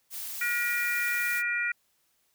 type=noise; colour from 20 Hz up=blue; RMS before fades=-37 dBFS; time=0.1-1.43 s; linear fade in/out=50 ms
type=harmonic tone; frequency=478.1 Hz; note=A#4; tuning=44 cents sharp; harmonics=3 / 4 / 5; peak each=-31 / -30 / -31 dBFS; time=0.41-1.72 s; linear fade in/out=5 ms
effects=white hiss -71 dBFS RMS until 2.34 s